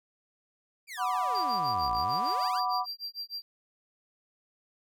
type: exponential two-way sweep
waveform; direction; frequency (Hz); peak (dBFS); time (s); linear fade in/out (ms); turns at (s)
sawtooth; down then up; 2456 to 50.6 to 1899; -35; 0.87-2.61; 50; 1.94
type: chord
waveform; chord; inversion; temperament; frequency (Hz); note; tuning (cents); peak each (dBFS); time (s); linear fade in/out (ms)
sine; B minor; second; equal; 740 / 987.8 / 1174.7; F#5 / B5 / D6; 0 / 0 / 0; -31; 0.97-2.86; 50
type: tone with tremolo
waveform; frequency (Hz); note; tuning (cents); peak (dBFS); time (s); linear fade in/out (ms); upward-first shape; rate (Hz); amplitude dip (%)
triangle; 4728; D8; +11; -32; 1.35-3.42; 0; sine; 6.6; 100
effects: none